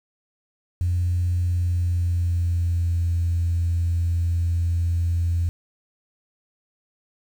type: tone with pitch glide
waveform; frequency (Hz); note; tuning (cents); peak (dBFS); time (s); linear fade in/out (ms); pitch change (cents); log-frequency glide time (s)
sine; 88.4 to 85.44; F2 to F2; +22 to -37; -18; 0.81-5.49; 0; -59; 1.41-3.04
effects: tanh soft clip ceiling -15 dBFS + 8-bit